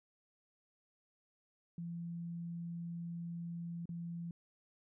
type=tone with dropouts; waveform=sine; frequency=170 Hz; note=F3; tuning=46 cents flat; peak=-40 dBFS; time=1.78-4.31 s; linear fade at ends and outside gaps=2 ms; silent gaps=3.856-3.891 s; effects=none